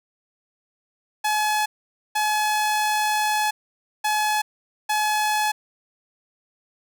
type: tone bursts at uneven times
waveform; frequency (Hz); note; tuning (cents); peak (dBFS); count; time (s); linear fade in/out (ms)
sawtooth; 850; G#5; +40; -16; 4; 1.24-1.66 / 2.15-3.51 / 4.04-4.42 / 4.89-5.52; 10
effects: none